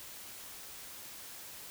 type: silence
effects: white hiss -48 dBFS RMS until 1.7 s